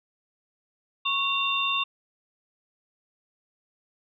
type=tone cluster; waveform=sine; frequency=1108 / 2754 / 3609 Hz; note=C#6 / F7 / A7; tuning=-1 / -25 / +43 cents; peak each=-28 / -27 / -28 dBFS; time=1.05-1.84 s; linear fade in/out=10 ms; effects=none